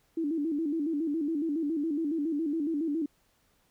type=tone with vibrato; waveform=sine; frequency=308 Hz; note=D#4; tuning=17 cents flat; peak=-27 dBFS; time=0.17-3.06 s; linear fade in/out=5 ms; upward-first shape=square; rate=7.2 Hz; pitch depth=110 cents each way; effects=pink hiss -69 dBFS RMS until 3.7 s